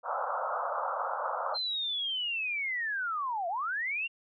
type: band-pass noise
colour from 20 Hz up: white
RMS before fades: -33 dBFS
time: 0.03-1.58 s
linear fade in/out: 50 ms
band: 510 to 1400 Hz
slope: 96 dB/octave
type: linear two-way sweep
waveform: sine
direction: down then up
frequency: 4175 to 659.3 to 2819 Hz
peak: -30 dBFS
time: 1.54-4.08 s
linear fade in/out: 20 ms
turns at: 3.48 s
effects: none